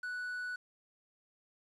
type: tone with quantisation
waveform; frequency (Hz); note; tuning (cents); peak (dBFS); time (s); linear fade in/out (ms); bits
triangle; 1480; F#6; 0; -35; 0.03-0.56; 5; 10
effects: low-pass 9000 Hz 12 dB/octave